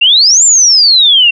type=exponential two-way sweep; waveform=sine; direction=up then down; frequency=2692 to 7459 to 2692 Hz; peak=-3 dBFS; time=0.01-1.31 s; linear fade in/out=10 ms; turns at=0.44 s; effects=none